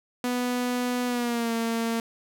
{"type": "tone with pitch glide", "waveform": "sawtooth", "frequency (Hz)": [246.9, 229], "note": ["B3", "A#3"], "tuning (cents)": [0, -31], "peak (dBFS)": -21, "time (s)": [0.24, 2], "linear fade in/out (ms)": 2, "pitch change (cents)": -131, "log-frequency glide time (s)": [1.06, 1.53], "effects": []}